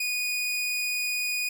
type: tone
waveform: sawtooth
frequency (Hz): 2469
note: D#7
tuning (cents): -14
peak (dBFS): -23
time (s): 0-1.49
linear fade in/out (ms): 5
effects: none